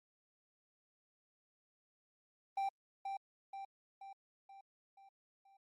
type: tone with echo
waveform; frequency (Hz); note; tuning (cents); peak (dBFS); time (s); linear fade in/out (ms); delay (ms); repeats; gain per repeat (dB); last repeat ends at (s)
triangle; 784; G5; 0; -32; 2.57-2.69; 5; 480; 6; -5; 5.57
effects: Opus 24 kbps